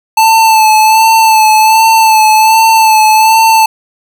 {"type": "tone with vibrato", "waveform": "square", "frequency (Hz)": 880, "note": "A5", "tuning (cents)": 0, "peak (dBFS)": -4, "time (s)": [0.17, 3.66], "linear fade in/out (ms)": 5, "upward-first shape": "sine", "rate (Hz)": 1.3, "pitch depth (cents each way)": 31, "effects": ["7-bit"]}